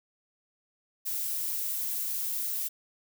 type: noise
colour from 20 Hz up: violet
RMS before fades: -32 dBFS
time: 1.05-2.69 s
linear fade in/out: 20 ms
effects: none